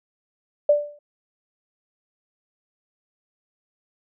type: tone with exponential decay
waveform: sine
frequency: 587.3 Hz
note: D5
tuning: in tune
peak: -10 dBFS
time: 0.69-0.99 s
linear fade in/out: 5 ms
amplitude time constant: 64 ms
effects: none